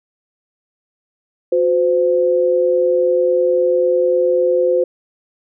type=tone pair together; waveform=sine; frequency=362.8 / 513.5 Hz; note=F#4 / C5; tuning=-34 / -33 cents; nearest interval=tritone; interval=601 cents; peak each=-17 / -13 dBFS; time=1.52-4.84 s; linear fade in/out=5 ms; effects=none